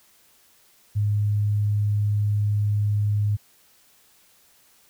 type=tone; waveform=sine; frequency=103.83 Hz; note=G#2; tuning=in tune; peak=-19 dBFS; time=0.95-3.37 s; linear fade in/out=20 ms; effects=white hiss -58 dBFS RMS until 4.89 s